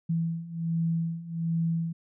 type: beating tone pair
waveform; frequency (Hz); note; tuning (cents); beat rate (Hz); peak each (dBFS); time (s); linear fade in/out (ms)
sine; 164.81 / 166.11; E3 / E3; 0 / +14; 1.3; -31 / -28; 0.09-1.93; 10
effects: none